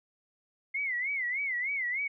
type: tone with vibrato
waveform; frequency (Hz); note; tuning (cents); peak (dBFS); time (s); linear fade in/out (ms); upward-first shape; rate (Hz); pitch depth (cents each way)
sine; 2093; C7; 0; -29; 0.74-2.08; 10; sine; 3.3; 150
effects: none